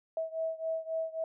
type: beating tone pair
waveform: sine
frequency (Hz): 646 / 649.7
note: E5 / E5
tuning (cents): -35 / -25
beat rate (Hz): 3.7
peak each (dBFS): -34 / -36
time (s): 0.17-1.24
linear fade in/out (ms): 2
effects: none